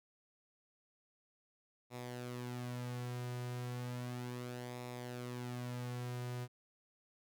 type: tone with flanger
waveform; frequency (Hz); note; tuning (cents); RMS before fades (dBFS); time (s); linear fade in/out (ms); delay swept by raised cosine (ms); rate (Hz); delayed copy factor
sawtooth; 123.2; B2; -4; -43; 1.9-6.48; 50; 0.65 to 3.65; 0.34; -0.55
effects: none

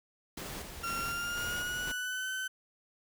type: noise with tremolo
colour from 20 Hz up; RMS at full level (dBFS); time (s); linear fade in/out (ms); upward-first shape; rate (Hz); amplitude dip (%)
pink; -41; 0.37-1.92; 5; square; 2; 40
type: tone with pitch glide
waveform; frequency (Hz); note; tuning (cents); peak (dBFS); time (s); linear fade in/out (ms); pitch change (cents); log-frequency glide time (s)
35% pulse; 1374 to 1524.5; F6 to G6; -29 to -49; -32; 0.83-2.48; 10; +180; 0.99-2.29
effects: none

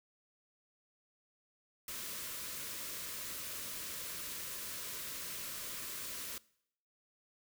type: band-stop noise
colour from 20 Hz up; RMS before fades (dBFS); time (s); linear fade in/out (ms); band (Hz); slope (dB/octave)
white; -43; 1.88-6.38; 2; 670 to 940; 96
effects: noise-tail reverb RT60 0.7 s tail -22 dB re dry

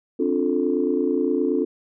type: chord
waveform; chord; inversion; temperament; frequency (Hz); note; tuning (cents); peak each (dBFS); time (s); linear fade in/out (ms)
sine; D minor seventh; third; just; 264.3 / 293.7 / 352.4 / 440.5; C4 / D4 / F4 / A4; +18 / 0 / +16 / +2; -24; 0.19-1.65; 10
effects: tanh soft clip ceiling -8 dBFS

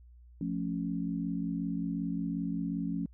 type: chord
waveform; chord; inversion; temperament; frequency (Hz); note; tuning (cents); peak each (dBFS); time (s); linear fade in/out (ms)
sine; F augmented; none; equal; 174.61 / 220 / 277.2; F3 / A3 / C#4; 0 / 0 / 0; -34 / -37 / -35; 0.41-3.06; 2
effects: added 60 Hz sine -52 dBFS peak until 3.13 s

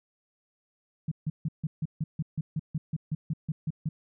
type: tone bursts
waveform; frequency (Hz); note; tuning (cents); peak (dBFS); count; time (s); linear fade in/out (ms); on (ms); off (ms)
sine; 155.56; D#3; 0; -26; 16; 1.08-3.89; 5; 35; 150
effects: none

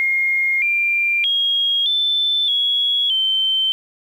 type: tone with pitch steps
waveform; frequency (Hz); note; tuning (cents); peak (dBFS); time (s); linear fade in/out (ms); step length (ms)
sine; 2136 / 2379 / 3274 / 3528 / 3344 / 3099; C7 / D7 / G#7 / A7 / G#7 / G7; +35 / +22 / -25 / +4 / +11 / -21; -15; 0-3.72; 0; 620
effects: 8-bit

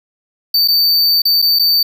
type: tone with dropouts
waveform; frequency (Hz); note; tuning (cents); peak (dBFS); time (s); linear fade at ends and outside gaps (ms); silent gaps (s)
square; 4582; D8; -44; -10; 0.54-1.83; 5; 0.677-0.683 / 1.22-1.252 / 1.419-1.423 / 1.589-1.594
effects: none

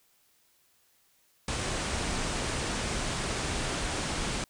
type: low-pass noise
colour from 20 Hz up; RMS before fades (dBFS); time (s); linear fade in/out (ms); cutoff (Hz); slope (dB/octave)
pink; -32; 1.48-4.44; 2; 9600; 96
effects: white hiss -67 dBFS RMS until 4.49 s

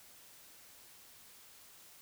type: silence
effects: white hiss -58 dBFS RMS until 2.01 s

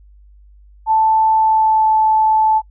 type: tone with pitch glide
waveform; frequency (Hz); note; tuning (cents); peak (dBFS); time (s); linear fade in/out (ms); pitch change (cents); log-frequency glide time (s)
sine; 880 to 872.4; A5 to A5; 0 to -15; -10; 0.86-2.62; 50; -15; 1.34-1.93
effects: noise-tail reverb RT60 0.1 s tail -25 dB re dry + added 50 Hz sine -42 dBFS peak until 2.7 s

